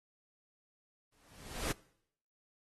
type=noise with exponential growth; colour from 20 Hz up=pink; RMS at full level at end=-34 dBFS; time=1.12-1.72 s; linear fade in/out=5 ms; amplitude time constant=130 ms; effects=noise-tail reverb RT60 0.7 s tail -22 dB re dry + AAC 32 kbps